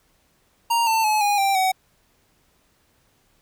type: tone with pitch steps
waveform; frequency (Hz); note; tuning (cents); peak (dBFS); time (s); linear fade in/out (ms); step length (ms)
square; 932.3 / 893.3 / 855.9 / 820.1 / 785.8 / 752.9; A#5 / A5 / A5 / G#5 / G5 / F#5; 0 / +26 / -48 / -22 / +4 / +30; -18; 0.7-1.72; 10; 170
effects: pink hiss -63 dBFS RMS until 3.41 s